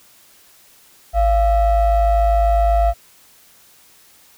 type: ring-modulated tone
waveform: triangle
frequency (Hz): 317.2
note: D#4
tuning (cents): +33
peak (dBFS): -7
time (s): 1.13-2.94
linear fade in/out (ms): 50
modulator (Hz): 371
effects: white hiss -50 dBFS RMS until 4.37 s